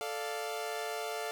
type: chord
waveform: sawtooth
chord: D minor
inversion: second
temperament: equal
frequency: 440 / 587.3 / 698.5 Hz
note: A4 / D5 / F5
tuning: 0 / 0 / 0 cents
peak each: -35 / -38 / -35 dBFS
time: 0.01-1.31 s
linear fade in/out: 0 ms
effects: none